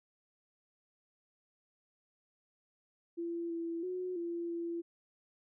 sine tone with pitch steps, 339.2 / 334.3 / 365.2 / 341.2 / 339 Hz, E4 / E4 / F#4 / F4 / E4, +50 / +24 / -23 / -40 / +49 cents, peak -35 dBFS, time 3.17-4.82 s, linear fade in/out 20 ms, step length 330 ms, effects none

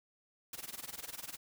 white noise with tremolo, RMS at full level -42 dBFS, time 0.53-1.37 s, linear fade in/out 2 ms, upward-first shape sine, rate 20 Hz, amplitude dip 90%, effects none

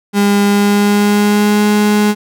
35% pulse tone with pitch glide, 202.6 to 208.9 Hz, G#3 to G#3, -43 to +10 cents, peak -7 dBFS, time 0.13-2.15 s, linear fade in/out 50 ms, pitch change +53 cents, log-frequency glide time 0.46-1.66 s, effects none

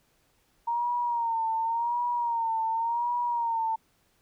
sine tone with vibrato, 930 Hz, A#5, 4 cents flat, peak -25 dBFS, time 0.67-3.76 s, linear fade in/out 10 ms, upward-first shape sine, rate 0.9 Hz, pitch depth 66 cents each way, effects pink hiss -68 dBFS RMS until 4.21 s

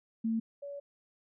sine tone pair in turn, 225.3 / 567.7 Hz, A3 / C#5, +41 / +41 cents, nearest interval octave + major third, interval 1600 cents, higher second, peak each -28 / -39 dBFS, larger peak first, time 0.24-0.4 / 0.62-0.8 s, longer second, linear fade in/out 10 ms, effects none

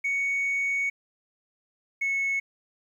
sine tone pair in turn, 2228 / 2199 Hz, C#7 / C#7, +8 / -14 cents, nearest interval unison, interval 22 cents, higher first, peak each -22 dBFS, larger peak neither, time 0.04-0.9 / 2.01-2.4 s, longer first, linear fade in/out 10 ms, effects tanh soft clip ceiling -22 dBFS + 10-bit

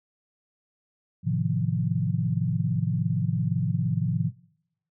sine chord, F dominant seventh, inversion first, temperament just, 109.13 / 130.96 / 157.15 / 174.61 Hz, A2 / C3 / Eb3 / F3, -14 / +2 / +18 / 0 cents, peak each -28 dBFS, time 1.23-4.32 s, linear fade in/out 50 ms, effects noise-tail reverb RT60 0.8 s tail -24 dB re dry

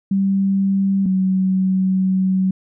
sine tone pair in turn, 195 / 188.36 Hz, G3 / F#3, -9 / +31 cents, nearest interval minor second, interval 60 cents, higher first, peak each -14 dBFS, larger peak neither, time 0.11-1.06 / 1.06-2.51 s, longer second, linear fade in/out 5 ms, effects none

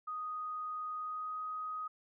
sine tone with pitch glide, 1244.5 to 1253.9 Hz, D#6 to D#6, 0 to +13 cents, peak -37 dBFS, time 0.07-1.88 s, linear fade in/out 10 ms, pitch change +13 cents, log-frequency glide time 0.96-1.4 s, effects none

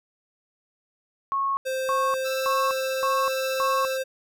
sine tone bursts, 1096 Hz, C#6, 20 cents flat, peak -22 dBFS, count 5, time 1.32-3.85 s, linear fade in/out 0 ms, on 250 ms, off 320 ms
square tone with pitch glide, 523.3 to 526.6 Hz, C5 to C5, 0 to +11 cents, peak -26 dBFS, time 1.65-4.04 s, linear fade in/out 20 ms, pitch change +11 cents, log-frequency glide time 2.05-2.36 s
15% pulse tone with tremolo, 1324 Hz, E6, 7 cents sharp, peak -25 dBFS, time 2.24-3.98 s, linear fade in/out 20 ms, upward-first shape sine, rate 1 Hz, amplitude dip 30%
effects none

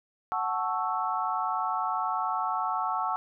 sine chord, F# minor seventh, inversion none, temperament equal, 740 / 880 / 1108.7 / 1318.5 Hz, F#5 / A5 / C#6 / E6, 0 / 0 / 0 / 0 cents, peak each -32 dBFS, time 0.32-3.16 s, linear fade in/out 0 ms, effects none

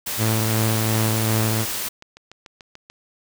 white noise, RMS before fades -27 dBFS, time 0.06-1.89 s, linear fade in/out 10 ms
sawtooth tone with tremolo, 110.4 Hz, A2, 6 cents sharp, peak -14 dBFS, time 0.17-1.66 s, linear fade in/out 50 ms, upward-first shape sine, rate 2.7 Hz, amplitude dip 25%
click train, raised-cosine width 0.2 ms, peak -24 dBFS, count 11, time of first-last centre 1.44-2.9 s, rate 6.85 Hz
effects none

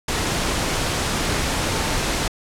sine tone in noise, 892 Hz, A5, 23 cents sharp, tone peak -32 dBFS, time 1.71-1.96 s, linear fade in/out 5 ms, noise pink, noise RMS -22 dBFS, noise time 0.08-2.28 s, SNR -13 dB, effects low-pass 9000 Hz 12 dB/octave

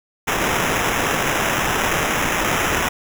blue noise with sample-and-hold, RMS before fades -20 dBFS, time 0.27-2.89 s, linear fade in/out 10 ms, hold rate 4410 Hz, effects none

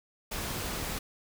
pink noise, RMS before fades -35 dBFS, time 0.31-0.99 s, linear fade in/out 10 ms, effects none

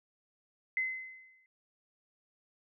sine tone with exponential decay, 2050 Hz, C7, 36 cents flat, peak -27 dBFS, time 0.77-1.46 s, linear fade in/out 1 ms, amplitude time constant 150 ms, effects none

